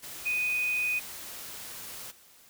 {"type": "tone in noise", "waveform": "sine", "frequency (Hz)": 2489, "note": "D#7", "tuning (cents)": 0, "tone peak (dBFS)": -26, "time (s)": [0.25, 1], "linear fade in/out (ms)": 20, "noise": "white", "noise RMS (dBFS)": -42, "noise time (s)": [0.02, 2.12], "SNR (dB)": 13, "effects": ["white hiss -57 dBFS RMS until 2.49 s"]}